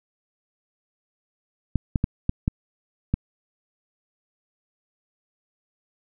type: clicks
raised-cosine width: 5 ms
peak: -8 dBFS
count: 6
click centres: 1.757 / 1.958 / 2.041 / 2.294 / 2.479 / 3.14 s
effects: none